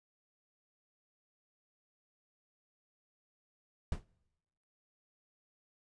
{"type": "noise with exponential decay", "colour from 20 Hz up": "brown", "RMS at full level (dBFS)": -31, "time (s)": [3.92, 4.05], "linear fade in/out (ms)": 2, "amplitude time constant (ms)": 27, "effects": ["noise-tail reverb RT60 1.0 s tail -26 dB re dry", "resampled to 22050 Hz"]}